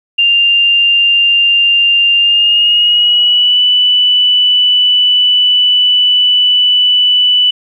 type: tone with pitch glide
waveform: sine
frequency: 2794 to 2977 Hz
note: F7 to F#7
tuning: 0 to +10 cents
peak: -6 dBFS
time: 0.18-7.51 s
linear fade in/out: 10 ms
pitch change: +110 cents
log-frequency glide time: 2.17-3.62 s
effects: 8-bit